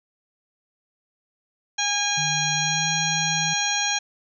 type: harmonic tone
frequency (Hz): 817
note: G#5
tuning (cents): -29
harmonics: 1 / 2 / 3 / 4 / 5 / 7 / 8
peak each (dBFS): -29 / -29 / -29 / -29 / -29 / -29 / -29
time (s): 1.78-3.99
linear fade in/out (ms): 10
type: tone with pitch glide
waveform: sine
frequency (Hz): 151.4 to 159.39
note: D#3 to D#3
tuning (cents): -47 to +42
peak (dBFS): -30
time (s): 2.17-3.54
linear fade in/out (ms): 10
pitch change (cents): +89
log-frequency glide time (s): 2.54-2.88
effects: none